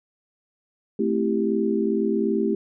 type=chord; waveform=sine; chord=A minor seventh; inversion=none; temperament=equal; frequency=220 / 261.6 / 329.6 / 392 Hz; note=A3 / C4 / E4 / G4; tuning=0 / 0 / 0 / 0 cents; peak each=-24 / -29 / -26 / -24 dBFS; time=0.99-2.55 s; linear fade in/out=5 ms; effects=none